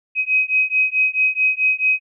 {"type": "beating tone pair", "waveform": "sine", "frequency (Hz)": [2526, 2530.6], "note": ["D#7", "D#7"], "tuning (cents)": [26, 29], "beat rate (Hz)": 4.6, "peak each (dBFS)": -18, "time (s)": [0.15, 2], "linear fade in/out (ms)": 50, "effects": []}